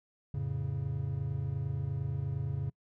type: chord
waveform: triangle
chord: F augmented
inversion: none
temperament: equal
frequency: 87.31 / 110 / 138.59 Hz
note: F2 / A2 / C#3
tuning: 0 / 0 / 0 cents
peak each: -37 / -35 / -32 dBFS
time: 0.34-2.7 s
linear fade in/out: 5 ms
effects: noise-tail reverb RT60 0.1 s tail -26 dB re dry